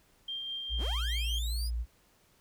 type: tone with tremolo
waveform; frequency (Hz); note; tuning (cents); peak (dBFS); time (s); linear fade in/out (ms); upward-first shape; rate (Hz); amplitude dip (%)
sine; 3182; G7; +25; -34; 0.28-1.39; 5; sine; 4.9; 25
type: tone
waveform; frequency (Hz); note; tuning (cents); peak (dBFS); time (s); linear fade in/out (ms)
sine; 58.27; A#1; 0; -30; 0.69-1.86; 50
type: linear sweep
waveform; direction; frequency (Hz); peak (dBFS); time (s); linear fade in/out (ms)
sawtooth; up; 43.65 to 5130; -36; 0.77-1.71; 50
effects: pink hiss -66 dBFS RMS until 2.4 s